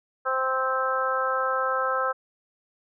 harmonic tone, 261.6 Hz, C4, in tune, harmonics 2 / 3 / 4 / 5 / 6, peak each -28 / -34 / -30 / -26 / -32 dBFS, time 0.25-2.13 s, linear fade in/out 20 ms, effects none

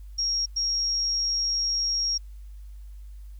sine tone bursts at uneven times, 5588 Hz, F8, in tune, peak -23 dBFS, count 2, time 0.18-0.46 / 0.56-2.18 s, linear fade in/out 10 ms, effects added 50 Hz sine -39 dBFS peak until 3.39 s + white hiss -66 dBFS RMS until 3.39 s

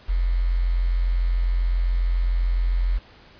sine tone with quantisation, 43.65 Hz, F1, in tune, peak -18 dBFS, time 0.08-2.99 s, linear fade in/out 20 ms, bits 7, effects pink hiss -50 dBFS RMS until 3.39 s + resampled to 11025 Hz

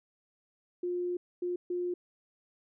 sine tone bursts at uneven times, 355.1 Hz, F4, 29 cents sharp, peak -30 dBFS, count 3, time 0.83-1.17 / 1.42-1.56 / 1.7-1.94 s, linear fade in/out 5 ms, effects none

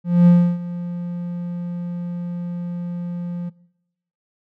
triangle tone with ADSR envelope, 174.61 Hz, F3, in tune, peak -5 dBFS, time 0.04-3.5 s, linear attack 230 ms, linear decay 310 ms, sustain -17 dB, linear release 16 ms, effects noise-tail reverb RT60 0.9 s tail -23 dB re dry

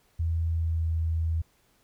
sine tone with pitch glide, 82.41 to 81.42 Hz, E2 to E2, 0 to -21 cents, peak -24 dBFS, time 0.19-1.42 s, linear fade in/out 10 ms, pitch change -21 cents, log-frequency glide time 0.5-0.87 s, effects pink hiss -66 dBFS RMS until 1.83 s

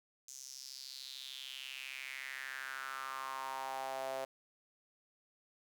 sawtooth tone with high-pass filter sweep, 133.2 Hz, C3, 31 cents sharp, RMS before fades -44 dBFS, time 0.28-4.25 s, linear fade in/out 5 ms, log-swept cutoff 6500 to 600 Hz, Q 4.8, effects 11-bit

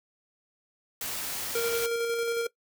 white noise, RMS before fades -34 dBFS, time 1.01-1.86 s, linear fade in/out 2 ms
square tone with tremolo, 465.7 Hz, A#4, 2 cents flat, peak -26 dBFS, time 1.55-2.47 s, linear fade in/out 5 ms, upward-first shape square, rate 11 Hz, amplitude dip 25%
effects noise-tail reverb RT60 0.1 s tail -20 dB re dry

